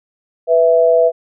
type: tone pair together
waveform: sine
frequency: 494.4 / 659.3 Hz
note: B4 / E5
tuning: +2 / 0 cents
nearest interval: perfect fourth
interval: 498 cents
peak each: -11 dBFS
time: 0.47-1.12 s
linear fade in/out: 50 ms
effects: none

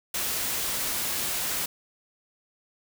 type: noise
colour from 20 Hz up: white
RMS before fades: -29 dBFS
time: 0.14-1.66 s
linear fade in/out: 5 ms
effects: none

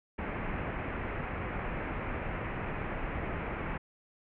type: low-pass noise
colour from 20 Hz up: pink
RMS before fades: -36 dBFS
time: 0.18-3.78 s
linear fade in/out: 10 ms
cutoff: 2500 Hz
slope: 48 dB/octave
effects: none

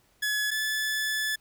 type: tone pair in turn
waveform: sawtooth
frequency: 1700 / 1730.7 Hz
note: G#6 / A6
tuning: +40 / -29 cents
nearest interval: unison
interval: 31 cents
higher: second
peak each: -22 / -23 dBFS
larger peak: first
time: 0.22-0.51 / 0.51-1.36 s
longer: second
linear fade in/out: 10 ms
effects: pink hiss -65 dBFS RMS until 1.4 s

